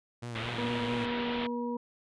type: tone with vibrato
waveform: sawtooth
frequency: 116.5 Hz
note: A#2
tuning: 1 cent flat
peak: -33 dBFS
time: 0.22-1.06 s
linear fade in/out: 10 ms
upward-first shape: sine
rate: 4.5 Hz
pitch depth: 61 cents each way
type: low-pass noise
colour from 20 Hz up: white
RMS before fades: -38 dBFS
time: 0.35-1.47 s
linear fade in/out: 5 ms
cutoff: 3600 Hz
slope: 48 dB/octave
type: harmonic tone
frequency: 240 Hz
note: B3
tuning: 49 cents flat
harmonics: 1 / 2 / 4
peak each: -33 / -36 / -39 dBFS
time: 0.58-1.77 s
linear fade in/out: 5 ms
effects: resampled to 22050 Hz